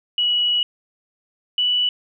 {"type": "tone pair in turn", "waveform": "sine", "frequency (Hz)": [2928, 2959], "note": ["F#7", "F#7"], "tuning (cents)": [-19, -1], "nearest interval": "unison", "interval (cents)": 18, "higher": "second", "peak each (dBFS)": -16, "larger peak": "neither", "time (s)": [[0.18, 0.63], [1.58, 1.89]], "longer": "first", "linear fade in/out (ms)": 2, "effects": []}